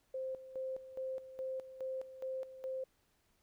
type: tone with tremolo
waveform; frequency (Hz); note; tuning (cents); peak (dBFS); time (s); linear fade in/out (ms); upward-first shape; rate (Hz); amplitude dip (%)
sine; 523.3; C5; 0; -37; 0.14-2.84; 5; square; 2.4; 75
effects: pink hiss -75 dBFS RMS until 3.42 s